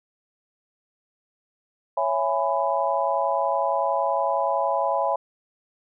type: chord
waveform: sine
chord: C# minor seventh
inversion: none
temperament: just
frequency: 554.4 / 665.2 / 831.5 / 997.9 Hz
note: C#5 / E5 / G#5 / B5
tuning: 0 / +16 / +2 / +18 cents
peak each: -26 dBFS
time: 1.97-5.16 s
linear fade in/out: 5 ms
effects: none

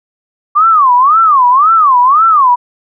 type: tone with vibrato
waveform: sine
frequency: 1144 Hz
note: D6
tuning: 46 cents flat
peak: -4 dBFS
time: 0.55-2.56 s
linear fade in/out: 20 ms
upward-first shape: sine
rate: 1.9 Hz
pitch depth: 280 cents each way
effects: none

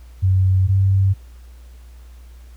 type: tone pair in turn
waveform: sine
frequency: 94.2 / 96.74 Hz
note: F#2 / G2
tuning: +32 / -22 cents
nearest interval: unison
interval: 46 cents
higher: second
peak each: -12 dBFS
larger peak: neither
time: 0.22-0.68 / 0.68-1.14 s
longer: neither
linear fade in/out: 20 ms
effects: added 60 Hz sine -38 dBFS peak until 2.56 s + pink hiss -55 dBFS RMS until 2.56 s

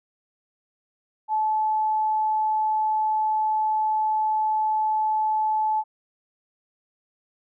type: tone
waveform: sine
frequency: 865 Hz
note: A5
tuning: 30 cents flat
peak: -20 dBFS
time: 1.28-5.84 s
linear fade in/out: 50 ms
effects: none

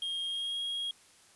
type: tone with pitch glide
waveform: triangle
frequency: 3236 to 3279 Hz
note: G#7 to G#7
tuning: -46 to -23 cents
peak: -31 dBFS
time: 0.02-0.91 s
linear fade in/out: 2 ms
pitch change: +23 cents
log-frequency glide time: 0.26-0.6 s
effects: white hiss -60 dBFS RMS until 1.35 s + resampled to 24000 Hz

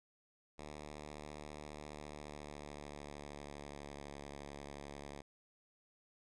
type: tone with pitch glide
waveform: 5% pulse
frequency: 74.7 to 71.37 Hz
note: D2 to D2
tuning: +30 to -49 cents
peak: -36 dBFS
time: 0.58-5.22 s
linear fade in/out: 10 ms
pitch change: -79 cents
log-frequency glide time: 1.85-4.12 s
effects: resampled to 22050 Hz

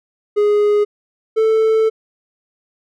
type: tone pair in turn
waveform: triangle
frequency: 415.3 / 441.5 Hz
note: G#4 / A4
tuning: 0 / +6 cents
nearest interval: minor second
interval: 106 cents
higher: second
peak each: -9 dBFS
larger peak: neither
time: 0.36-0.85 / 1.36-1.9 s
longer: second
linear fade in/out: 20 ms
effects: none

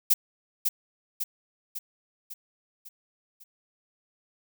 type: noise with echo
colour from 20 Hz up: violet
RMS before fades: -19 dBFS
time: 0.1-0.14 s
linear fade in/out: 10 ms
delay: 550 ms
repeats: 6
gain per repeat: -5 dB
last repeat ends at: 3.44 s
effects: none

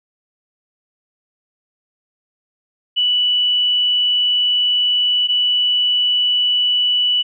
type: tone pair in turn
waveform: sine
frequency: 2960 / 2960 Hz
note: F#7 / F#7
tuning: 0 / 0 cents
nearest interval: unison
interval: 0 cents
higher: neither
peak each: -13 dBFS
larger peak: neither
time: 2.96-5.28 / 5.28-7.23 s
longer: first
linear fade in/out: 20 ms
effects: none

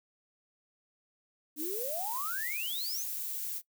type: noise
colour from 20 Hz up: violet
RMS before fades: -37 dBFS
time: 1.56-3.62 s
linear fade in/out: 50 ms
type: exponential sweep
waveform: sine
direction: up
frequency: 280 to 6940 Hz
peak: -36 dBFS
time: 1.56-3.06 s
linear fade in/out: 50 ms
effects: noise-tail reverb RT60 0.1 s tail -20 dB re dry

